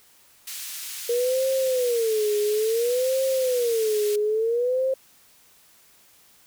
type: band-pass noise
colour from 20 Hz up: white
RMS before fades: -35 dBFS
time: 0.47-4.16 s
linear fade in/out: 5 ms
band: 2300 to 15000 Hz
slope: 12 dB/octave
type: tone with vibrato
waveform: sine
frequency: 470 Hz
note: A#4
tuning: 14 cents sharp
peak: -20 dBFS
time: 1.09-4.94 s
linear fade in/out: 5 ms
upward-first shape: sine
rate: 0.58 Hz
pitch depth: 210 cents each way
effects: white hiss -56 dBFS RMS until 6.46 s